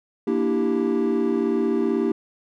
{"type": "chord", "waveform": "triangle", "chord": "E half-diminished seventh", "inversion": "second", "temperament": "equal", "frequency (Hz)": [233.1, 293.7, 329.6, 392], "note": ["Bb3", "D4", "E4", "G4"], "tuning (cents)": [0, 0, 0, 0], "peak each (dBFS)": [-22, -24, -23, -21], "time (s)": [0.27, 2.12], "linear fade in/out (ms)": 5, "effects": ["tanh soft clip ceiling -10 dBFS"]}